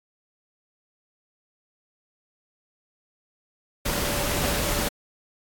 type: tone in noise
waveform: sine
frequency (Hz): 578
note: D5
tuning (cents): -28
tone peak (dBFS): -34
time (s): 3.85-4.89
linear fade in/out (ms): 10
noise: pink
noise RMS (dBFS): -26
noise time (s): 3.85-4.89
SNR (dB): -11
effects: AAC 64 kbps